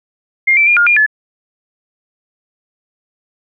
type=tone with pitch steps; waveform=sine; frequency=2120 / 2331 / 2413 / 1416 / 2413 / 1722 Hz; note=C7 / D7 / D7 / F6 / D7 / A6; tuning=+22 / -14 / +46 / +23 / +46 / -38 cents; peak=-7 dBFS; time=0.47-1.064 s; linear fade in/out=10 ms; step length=99 ms; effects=none